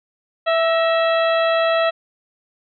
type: harmonic tone with a mistuned harmonic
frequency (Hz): 659.3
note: E5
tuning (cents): 0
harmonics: 1 / 2 / 3 / 4 / 5 / 6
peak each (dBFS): -16 / -22 / -26 / -28 / -30 / -32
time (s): 0.46-1.91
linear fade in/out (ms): 20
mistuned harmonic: 3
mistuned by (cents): -70
effects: none